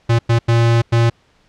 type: tone bursts at uneven times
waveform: square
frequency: 116.54 Hz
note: A#2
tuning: in tune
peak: -11 dBFS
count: 4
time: 0.09-0.19 / 0.29-0.39 / 0.48-0.82 / 0.92-1.1 s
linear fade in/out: 10 ms
effects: pink hiss -56 dBFS RMS until 1.48 s + low-pass 5000 Hz 12 dB/octave